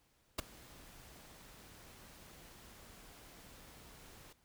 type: noise with ADSR envelope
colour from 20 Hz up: pink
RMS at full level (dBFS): -33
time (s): 0.38-4.33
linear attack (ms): 10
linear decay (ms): 12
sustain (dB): -24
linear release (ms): 6
effects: pink hiss -73 dBFS RMS until 4.44 s